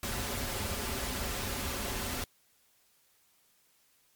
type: noise with comb filter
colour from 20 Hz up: pink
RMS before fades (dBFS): -35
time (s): 0.03-2.24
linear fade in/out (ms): 2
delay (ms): 6.3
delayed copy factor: -0.55
effects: white hiss -68 dBFS RMS until 4.15 s + MP3 96 kbps